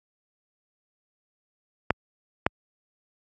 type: clicks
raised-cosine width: 0.5 ms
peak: -4 dBFS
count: 2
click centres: 1.906 / 2.465 s
effects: high-pass 60 Hz 12 dB/octave + AAC 64 kbps